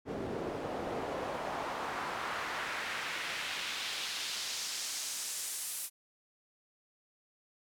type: noise with band-pass filter sweep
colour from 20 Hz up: pink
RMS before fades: -38 dBFS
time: 0.05-5.9 s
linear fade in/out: 50 ms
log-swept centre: 330 to 11000 Hz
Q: 1.2
effects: none